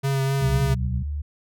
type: tone with vibrato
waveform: square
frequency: 136 Hz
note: C#3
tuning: 33 cents flat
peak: -21 dBFS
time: 0.03-0.75 s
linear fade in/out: 20 ms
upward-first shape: triangle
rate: 3.9 Hz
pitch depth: 23 cents each way
type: harmonic tone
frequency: 62.5 Hz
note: B1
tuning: 21 cents sharp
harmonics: 1 / 2 / 3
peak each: -32 / -26 / -32 dBFS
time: 0.4-1.03 s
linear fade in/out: 10 ms
type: tone with pitch glide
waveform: sine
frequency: 67.2 to 73.28 Hz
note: C2 to D2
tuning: +47 to -3 cents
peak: -25 dBFS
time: 0.41-1.22 s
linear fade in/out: 10 ms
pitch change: +150 cents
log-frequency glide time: 0.51-1.08 s
effects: none